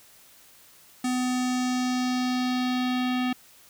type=tone with low-pass filter sweep; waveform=square; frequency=251.6 Hz; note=B3; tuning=32 cents sharp; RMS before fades=-26 dBFS; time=1.04-3.33 s; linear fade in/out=5 ms; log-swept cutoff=8700 to 3100 Hz; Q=2; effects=white hiss -54 dBFS RMS until 3.69 s